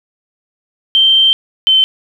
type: tone pair in turn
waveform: sine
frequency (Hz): 3133 / 3083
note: G7 / G7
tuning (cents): -2 / -29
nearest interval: unison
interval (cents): 27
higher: first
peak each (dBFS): -6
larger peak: neither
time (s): 0.95-1.33 / 1.67-1.84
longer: first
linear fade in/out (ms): 0
effects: 7-bit